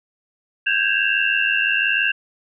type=tone cluster; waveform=sine; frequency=1565 / 1646 / 2675 / 2781 Hz; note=G6 / G#6 / E7 / F7; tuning=-3 / -16 / +25 / -8 cents; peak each=-22 dBFS; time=0.66-2.12 s; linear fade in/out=10 ms; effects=none